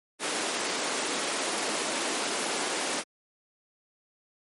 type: high-pass noise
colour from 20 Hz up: pink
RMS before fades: -30 dBFS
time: 0.19-3.04 s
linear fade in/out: 50 ms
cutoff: 270 Hz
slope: 24 dB/octave
effects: MP3 48 kbps